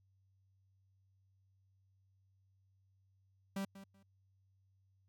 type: tone with echo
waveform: 45% pulse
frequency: 195.4 Hz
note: G3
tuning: 5 cents flat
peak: -37 dBFS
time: 3.56-3.65 s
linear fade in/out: 5 ms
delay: 190 ms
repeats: 2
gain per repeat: -14 dB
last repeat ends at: 4.03 s
effects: added 96 Hz sine -70 dBFS peak until 5.08 s